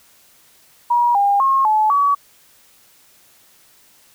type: tone with pitch steps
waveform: sine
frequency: 958 / 805 / 1079 / 861 / 1135 Hz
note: A#5 / G5 / C#6 / A5 / C#6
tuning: +47 / +46 / -47 / -38 / +41 cents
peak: -12 dBFS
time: 0.9-2.15 s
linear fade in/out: 10 ms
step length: 250 ms
effects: white hiss -52 dBFS RMS until 4.14 s